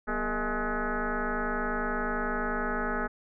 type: tone with frequency modulation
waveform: sine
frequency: 622.3 Hz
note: D#5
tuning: in tune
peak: -27 dBFS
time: 0.07-3.08 s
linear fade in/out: 20 ms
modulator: 216 Hz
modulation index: 4.8
effects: none